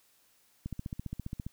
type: click train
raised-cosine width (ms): 5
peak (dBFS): -24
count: 13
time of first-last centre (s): 0.66-1.465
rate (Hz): 14.9
effects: white hiss -67 dBFS RMS until 1.52 s